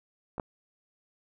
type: clicks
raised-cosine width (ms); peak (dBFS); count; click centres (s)
1; -25 / -17; 2; 0.381 / 0.398
effects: none